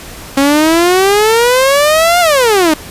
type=exponential two-way sweep; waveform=sawtooth; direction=up then down; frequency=271 to 717 to 297.4 Hz; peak=-3 dBFS; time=0.37-2.74 s; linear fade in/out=5 ms; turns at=2.2 s; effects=pink hiss -30 dBFS RMS until 2.9 s + resampled to 32000 Hz